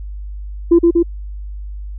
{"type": "tone with echo", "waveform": "sine", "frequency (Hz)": 340.1, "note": "F4", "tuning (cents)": -46, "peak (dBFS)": -4, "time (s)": [0.71, 0.79], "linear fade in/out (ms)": 10, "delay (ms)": 120, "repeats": 2, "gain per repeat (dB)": -2, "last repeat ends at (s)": 1.03, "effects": ["tanh soft clip ceiling -2 dBFS", "added 50 Hz sine -25 dBFS peak until 1.98 s"]}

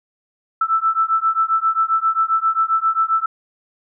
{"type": "beating tone pair", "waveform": "sine", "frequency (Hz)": [1318.5, 1326], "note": ["E6", "E6"], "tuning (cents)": [0, 10], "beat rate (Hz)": 7.5, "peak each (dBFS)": -18, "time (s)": [0.61, 3.26], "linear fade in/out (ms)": 5, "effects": []}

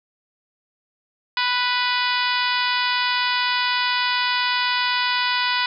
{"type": "harmonic tone", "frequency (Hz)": 493.8, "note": "B4", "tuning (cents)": 0, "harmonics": [2, 3, 4, 5, 6, 7, 8, 9, 10], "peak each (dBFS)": [-24, -26, -27, -28, -29, -29, -30, -31, -31], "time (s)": [1.37, 5.66], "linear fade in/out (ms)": 2, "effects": []}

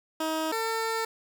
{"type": "tone pair in turn", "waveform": "15% pulse", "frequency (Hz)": [317, 449.7], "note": ["D#4", "A4"], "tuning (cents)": [32, 38], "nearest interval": "tritone", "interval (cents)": 606, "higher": "second", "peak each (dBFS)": -21, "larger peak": "neither", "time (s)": [[0.2, 0.52], [0.52, 1.05]], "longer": "second", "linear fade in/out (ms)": 5, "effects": []}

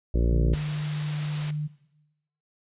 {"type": "harmonic tone", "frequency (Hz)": 58.27, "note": "A#1", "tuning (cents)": 0, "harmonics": [1, 2, 3, 4, 5, 6, 7, 8, 9, 10], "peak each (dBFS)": [-21, -30, -33, -35, -35, -34, -39, -39, -42, -43], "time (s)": [0.14, 0.55], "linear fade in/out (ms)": 5}
{"type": "tone", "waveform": "sine", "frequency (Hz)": 150.1, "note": "D3", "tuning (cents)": 38, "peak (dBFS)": -27, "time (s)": [0.31, 1.68], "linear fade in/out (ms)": 20}
{"type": "noise", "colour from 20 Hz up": "white", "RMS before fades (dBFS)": -36, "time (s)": [0.53, 1.51], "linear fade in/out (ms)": 5}
{"effects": ["noise-tail reverb RT60 0.9 s tail -17 dB re dry", "resampled to 8000 Hz"]}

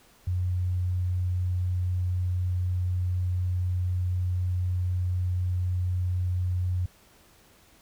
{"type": "tone", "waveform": "sine", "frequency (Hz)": 90.4, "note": "F#2", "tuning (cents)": -40, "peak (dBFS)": -24, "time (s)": [0.27, 6.86], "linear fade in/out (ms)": 5, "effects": ["pink hiss -58 dBFS RMS until 7.81 s"]}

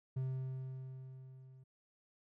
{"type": "tone with level ramp", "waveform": "triangle", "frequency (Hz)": 130.81, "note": "C3", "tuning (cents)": 0, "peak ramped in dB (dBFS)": [-32, -54], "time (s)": [0.16, 1.64], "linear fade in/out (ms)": 10, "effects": []}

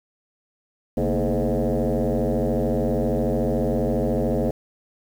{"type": "tone with frequency modulation", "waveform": "sine", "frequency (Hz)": 146.8, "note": "D3", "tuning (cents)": 0, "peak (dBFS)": -18, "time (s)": [0.97, 4.51], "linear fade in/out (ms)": 5, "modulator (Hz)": 93.1, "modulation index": 5.2, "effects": ["tanh soft clip ceiling -15 dBFS", "8-bit"]}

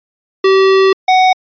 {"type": "tone pair in turn", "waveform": "square", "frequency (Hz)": [384.5, 745], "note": ["G4", "F#5"], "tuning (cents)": [-33, 12], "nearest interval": "major seventh", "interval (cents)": 1145, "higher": "second", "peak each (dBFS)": -7, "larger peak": "neither", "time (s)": [[0.44, 0.93], [1.08, 1.33]], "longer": "first", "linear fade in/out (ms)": 5, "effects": ["resampled to 11025 Hz"]}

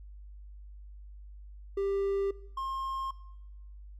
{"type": "tone pair in turn", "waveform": "triangle", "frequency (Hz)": [395.1, 1067.7], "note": ["G4", "C6"], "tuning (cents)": [14, 35], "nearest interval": "octave + perfect fourth", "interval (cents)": 1721, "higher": "second", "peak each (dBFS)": [-26, -30], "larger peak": "first", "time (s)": [[1.77, 2.31], [2.57, 3.11]], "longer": "neither", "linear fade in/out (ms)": 5, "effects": ["noise-tail reverb RT60 0.9 s tail -20 dB re dry", "added 50 Hz sine -45 dBFS peak until 3.99 s"]}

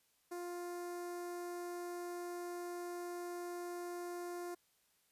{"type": "tone with notch filter", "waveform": "sawtooth", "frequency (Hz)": 351.1, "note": "F4", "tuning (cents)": 9, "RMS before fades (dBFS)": -44, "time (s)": [0.31, 4.55], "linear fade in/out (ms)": 10, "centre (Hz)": 3100, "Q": 0.62, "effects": ["white hiss -75 dBFS RMS until 5.11 s", "resampled to 32000 Hz"]}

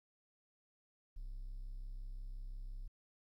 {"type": "tone", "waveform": "triangle", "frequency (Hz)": 32.86, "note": "C1", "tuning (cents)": 8, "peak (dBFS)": -40, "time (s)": [1.16, 2.88], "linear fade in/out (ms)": 10, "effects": ["tanh soft clip ceiling -37 dBFS", "13-bit"]}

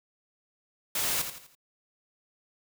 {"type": "noise with echo", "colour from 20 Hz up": "white", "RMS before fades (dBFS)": -29, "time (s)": [0.95, 1.22], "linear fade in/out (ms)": 5, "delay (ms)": 83, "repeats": 4, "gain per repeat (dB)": -8, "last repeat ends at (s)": 1.552, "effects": []}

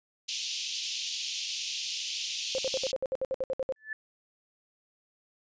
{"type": "band-pass noise", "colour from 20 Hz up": "pink", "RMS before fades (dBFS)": -35, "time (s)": [0.28, 2.92], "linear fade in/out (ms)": 10, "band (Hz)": [2700, 6600], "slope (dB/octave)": 48}
{"type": "tone bursts", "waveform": "sine", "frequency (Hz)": 527, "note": "C5", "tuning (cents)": 12, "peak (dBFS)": -27, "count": 13, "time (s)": [2.55, 3.723], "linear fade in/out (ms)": 0, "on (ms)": 33, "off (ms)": 62}
{"type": "tone with exponential growth", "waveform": "sine", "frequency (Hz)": 1744, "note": "A6", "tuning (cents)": -16, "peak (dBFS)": -30, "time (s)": [3.76, 3.93], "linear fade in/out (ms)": 2, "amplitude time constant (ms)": 35}
{"effects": ["resampled to 16000 Hz"]}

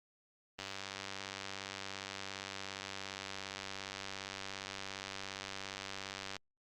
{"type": "click train", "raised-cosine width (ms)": 0.2, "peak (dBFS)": -24, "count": 563, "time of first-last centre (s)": [0.59, 6.366], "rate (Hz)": 97.3, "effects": ["Opus 32 kbps"]}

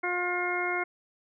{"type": "harmonic tone", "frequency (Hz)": 356.1, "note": "F4", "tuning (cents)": 34, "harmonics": [1, 2, 3, 4, 5, 6], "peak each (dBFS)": [-33, -34, -37, -34, -42, -31], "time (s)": [0.03, 0.84], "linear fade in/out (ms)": 10, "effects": []}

